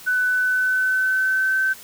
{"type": "tone with pitch glide", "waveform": "sine", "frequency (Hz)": [1498, 1540.1], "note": ["F#6", "G6"], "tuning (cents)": [21, -31], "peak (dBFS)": -17, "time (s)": [0.06, 1.74], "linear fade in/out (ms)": 20, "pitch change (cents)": 48, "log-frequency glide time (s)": [0.28, 1.6], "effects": ["white hiss -42 dBFS RMS until 1.83 s"]}